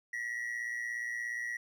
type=tone with amplitude modulation; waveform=triangle; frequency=1921 Hz; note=B6; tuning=48 cents flat; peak=-30 dBFS; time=0.13-1.57 s; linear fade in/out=5 ms; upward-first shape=sine; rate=117 Hz; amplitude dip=65%; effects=none